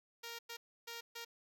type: tone bursts at uneven times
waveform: 5% pulse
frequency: 466.2 Hz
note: A#4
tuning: in tune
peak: -33 dBFS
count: 4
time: 0.23-0.39 / 0.49-0.57 / 0.87-1.01 / 1.15-1.25 s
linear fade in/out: 10 ms
effects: none